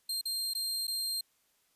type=tone with dropouts; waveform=sawtooth; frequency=4186 Hz; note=C8; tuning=in tune; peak=-29 dBFS; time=0.09-1.21 s; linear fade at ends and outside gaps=5 ms; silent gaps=0.213-0.254 / 0.536-0.549 / 0.87-0.878 s; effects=white hiss -72 dBFS RMS until 1.75 s + resampled to 32000 Hz